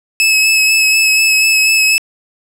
sawtooth tone with vibrato, 2587 Hz, E7, 33 cents flat, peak -5 dBFS, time 0.2-1.98 s, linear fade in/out 0 ms, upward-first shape sine, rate 4.1 Hz, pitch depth 19 cents each way, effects low-pass 12000 Hz 12 dB/octave

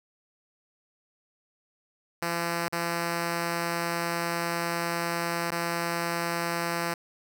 5% pulse tone with dropouts, 170 Hz, F3, 46 cents flat, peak -16 dBFS, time 2.22-6.94 s, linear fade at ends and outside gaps 5 ms, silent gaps 2.684-2.725 / 5.507-5.517 s, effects none

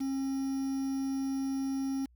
triangle tone with quantisation, 269.5 Hz, C#4, 49 cents flat, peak -28 dBFS, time 0-2.06 s, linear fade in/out 10 ms, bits 8, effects added 60 Hz sine -59 dBFS peak until 2.15 s

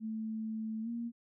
sine tone with pitch glide, 220 to 234.4 Hz, A3 to A#3, 0 to +10 cents, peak -35 dBFS, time 0-1.12 s, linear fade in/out 50 ms, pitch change +110 cents, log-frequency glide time 0.82-0.89 s, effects none

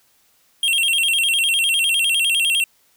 square tone with vibrato, 2960 Hz, F#7, in tune, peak -16 dBFS, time 0.63-2.64 s, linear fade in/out 2 ms, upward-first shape square, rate 9.9 Hz, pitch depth 150 cents each way, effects white hiss -59 dBFS RMS until 2.96 s

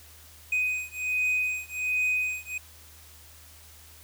triangle beating tone pair, 2500 / 2501.3 Hz, D#7 / D#7, +8 / +9 cents, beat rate 1.3 Hz, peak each -27 dBFS, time 0.52-2.58 s, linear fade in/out 5 ms, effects added 78 Hz sine -53 dBFS peak until 4.03 s + white hiss -52 dBFS RMS until 4.03 s

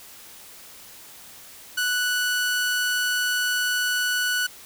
sawtooth tone, 1480 Hz, F#6, in tune, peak -18 dBFS, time 1.77-4.47 s, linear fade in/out 10 ms, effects white hiss -45 dBFS RMS until 4.65 s

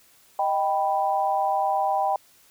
sine chord, Eb augmented, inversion none, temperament equal, 622.3 / 784 / 987.8 Hz, Eb5 / G5 / B5, 0 / 0 / 0 cents, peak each -28 / -22 / -28 dBFS, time 0.39-2.16 s, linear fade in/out 2 ms, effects white hiss -57 dBFS RMS until 2.5 s

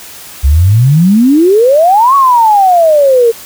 sine exponential two-way sweep, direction up then down, 64.2 to 1129 to 449.5 Hz, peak -3 dBFS, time 0.43-3.32 s, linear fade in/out 20 ms, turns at 2.15 s, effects white hiss -30 dBFS RMS until 3.45 s

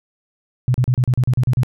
sine tone bursts, 125.6 Hz, B2, 30 cents sharp, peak -12 dBFS, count 10, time 0.68-1.633 s, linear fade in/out 0 ms, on 62 ms, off 37 ms, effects none

